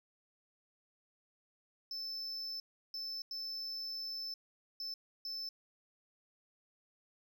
triangle tone bursts at uneven times, 5274 Hz, E8, in tune, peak -38 dBFS, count 5, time 1.91-2.6 / 2.94-3.22 / 3.31-4.34 / 4.8-4.94 / 5.25-5.49 s, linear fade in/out 2 ms, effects none

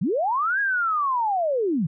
sine linear two-way sweep, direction up then down, 138.3 to 1662 to 138.3 Hz, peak -20 dBFS, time 0.01-1.87 s, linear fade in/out 10 ms, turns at 0.6 s, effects none

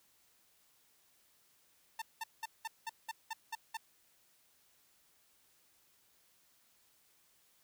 sawtooth tone bursts, 897 Hz, A5, 33 cents sharp, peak -34 dBFS, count 9, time 1.99-3.771 s, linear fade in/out 5 ms, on 29 ms, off 190 ms, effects white hiss -70 dBFS RMS until 7.63 s

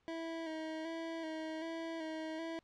25% pulse tone with vibrato, 322.6 Hz, E4, 37 cents flat, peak -36 dBFS, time 0.08-2.59 s, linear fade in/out 0 ms, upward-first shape square, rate 1.3 Hz, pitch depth 31 cents each way, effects pink hiss -75 dBFS RMS until 2.63 s + low-pass 4000 Hz 12 dB/octave

